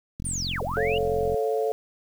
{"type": "click train", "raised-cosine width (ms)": 5, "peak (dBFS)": -22, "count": 52, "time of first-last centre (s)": [0.2, 1.343], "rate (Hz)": 44.6}
{"type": "linear two-way sweep", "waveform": "sine", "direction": "down then up", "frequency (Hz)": [9397, 392, 2961], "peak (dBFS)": -28, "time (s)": [0.25, 0.98], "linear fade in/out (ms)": 2, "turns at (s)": 0.62}
{"type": "chord", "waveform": "sine", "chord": "A augmented", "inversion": "none", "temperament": "equal", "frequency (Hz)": [440, 554.4, 698.5], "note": ["A4", "C#5", "E#5"], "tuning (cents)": [0, 0, 0], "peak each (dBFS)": [-24, -29, -30], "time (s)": [0.77, 1.72], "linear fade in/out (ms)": 0}
{"effects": ["8-bit"]}